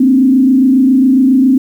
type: tone with frequency modulation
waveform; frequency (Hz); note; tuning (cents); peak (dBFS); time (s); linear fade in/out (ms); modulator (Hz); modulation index
sine; 261.6; C4; 0; -5; 0-1.58; 5; 27.3; 0.73
effects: 7-bit